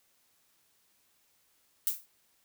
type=noise with exponential decay; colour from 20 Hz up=violet; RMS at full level=-25 dBFS; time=1.87-2.06 s; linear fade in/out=0 ms; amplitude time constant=40 ms; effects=white hiss -70 dBFS RMS until 2.44 s